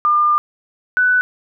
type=tone pair in turn; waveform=sine; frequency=1202 / 1492.7 Hz; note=D6 / F#6; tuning=+40 / +15 cents; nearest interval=major third; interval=375 cents; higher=second; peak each=-11 dBFS; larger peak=neither; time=0.05-0.38 / 0.97-1.21 s; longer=first; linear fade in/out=0 ms; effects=none